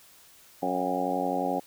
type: harmonic tone with a mistuned harmonic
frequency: 91.4 Hz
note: F#2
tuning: 21 cents flat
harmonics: 2 / 3 / 4 / 5 / 6 / 7 / 8 / 9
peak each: -37 / -32 / -37 / -36 / -33 / -37 / -32 / -32 dBFS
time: 0.62-1.6 s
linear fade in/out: 10 ms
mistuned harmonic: 9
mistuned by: -33 cents
effects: white hiss -55 dBFS RMS until 1.66 s